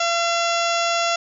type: harmonic tone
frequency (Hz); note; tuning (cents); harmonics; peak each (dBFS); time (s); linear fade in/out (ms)
681; F5; -44; 1 / 2 / 3 / 4 / 5 / 6 / 7 / 8 / 9 / 10; -22 / -24 / -31 / -27 / -29 / -35 / -33 / -32 / -36 / -32; 0-1.16; 5
effects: none